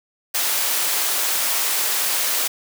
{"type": "high-pass noise", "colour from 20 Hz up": "white", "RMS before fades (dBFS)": -21, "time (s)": [0.34, 2.48], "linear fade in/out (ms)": 10, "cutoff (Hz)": 450, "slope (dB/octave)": 12, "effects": []}